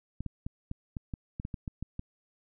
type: clicks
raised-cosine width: 5 ms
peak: -23 dBFS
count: 12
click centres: 0.206 / 0.263 / 0.465 / 0.714 / 0.968 / 1.138 / 1.399 / 1.451 / 1.542 / 1.678 / 1.826 / 1.994 s
effects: none